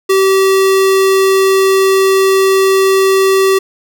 square tone, 385.1 Hz, G4, 31 cents flat, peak -8 dBFS, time 0.09-3.59 s, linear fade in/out 10 ms, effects none

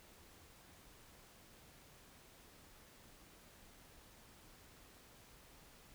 silence, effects pink hiss -62 dBFS RMS until 5.94 s

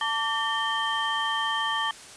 sine tone cluster, 890 / 1156 / 1809 / 3137 Hz, A5 / D6 / A6 / G7, +20 / -28 / +48 / +1 cents, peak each -30 dBFS, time 0.01-1.91 s, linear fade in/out 2 ms, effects white hiss -45 dBFS RMS until 2.16 s + resampled to 22050 Hz

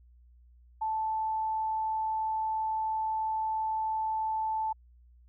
sine tone, 877 Hz, A5, 6 cents flat, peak -28 dBFS, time 0.81-4.73 s, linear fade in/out 10 ms, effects added 60 Hz sine -55 dBFS peak until 5.28 s

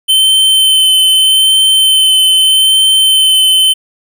square tone with vibrato, 3077 Hz, G7, 33 cents flat, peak -6 dBFS, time 0.08-3.74 s, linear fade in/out 20 ms, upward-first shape sine, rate 0.81 Hz, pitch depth 11 cents each way, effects 8-bit

